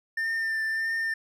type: tone with vibrato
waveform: triangle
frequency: 1795 Hz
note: A6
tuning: 34 cents sharp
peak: -24 dBFS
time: 0.17-1.14 s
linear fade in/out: 5 ms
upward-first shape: triangle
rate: 1.6 Hz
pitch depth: 23 cents each way
effects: none